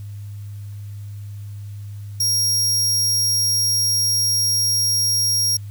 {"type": "tone", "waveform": "sawtooth", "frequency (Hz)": 5600, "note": "F8", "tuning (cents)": 4, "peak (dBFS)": -14, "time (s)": [2.2, 5.57], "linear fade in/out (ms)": 5, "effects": ["added 102 Hz sine -30 dBFS peak until 5.7 s", "white hiss -54 dBFS RMS until 5.7 s"]}